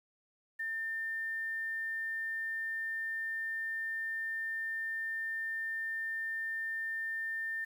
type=tone with quantisation; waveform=sine; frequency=1800 Hz; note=A6; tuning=39 cents sharp; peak=-34 dBFS; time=0.59-7.65 s; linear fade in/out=10 ms; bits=10; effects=none